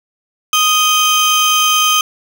30% pulse tone pair together, 1244.5 / 3136 Hz, D#6 / G7, 0 / 0 cents, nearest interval octave + major third, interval 1600 cents, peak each -10 dBFS, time 0.53-2.01 s, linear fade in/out 2 ms, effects none

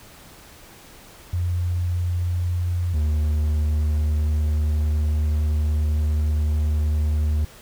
sine / triangle tone pair in turn, 88.2 / 75.88 Hz, F2 / D#2, +18 / -43 cents, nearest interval minor third, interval 261 cents, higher first, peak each -20 / -16 dBFS, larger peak second, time 1.33-2.94 / 2.94-7.45 s, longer second, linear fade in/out 5 ms, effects pink hiss -46 dBFS RMS until 7.61 s

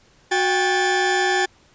40% pulse tone cluster, 367.6 / 795 / 1747 Hz, F#4 / G5 / A6, -11 / +24 / -13 cents, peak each -21 dBFS, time 0.31-1.46 s, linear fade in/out 10 ms, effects pink hiss -55 dBFS RMS until 1.74 s + resampled to 16000 Hz

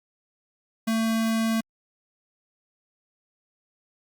square tone with notch filter, 224.4 Hz, A3, 34 cents sharp, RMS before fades -24 dBFS, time 0.87-1.61 s, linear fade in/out 10 ms, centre 510 Hz, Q 1.8, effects Opus 48 kbps

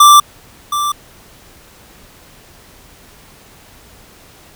square tone with echo, 1174.7 Hz, D6, in tune, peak -3 dBFS, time 0-0.2 s, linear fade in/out 5 ms, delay 720 ms, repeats 1, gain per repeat -12 dB, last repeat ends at 0.92 s, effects pink hiss -43 dBFS RMS until 4.55 s

